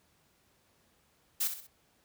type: noise with echo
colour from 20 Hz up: blue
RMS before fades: -30 dBFS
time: 1.4-1.48 s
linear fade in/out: 10 ms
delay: 64 ms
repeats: 3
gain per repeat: -8 dB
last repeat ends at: 1.672 s
effects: pink hiss -69 dBFS RMS until 2.04 s + high-pass 60 Hz 12 dB/octave